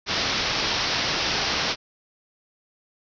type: low-pass noise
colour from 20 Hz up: white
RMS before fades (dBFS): -25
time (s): 0.06-1.76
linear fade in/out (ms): 50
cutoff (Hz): 5700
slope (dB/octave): 96
effects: none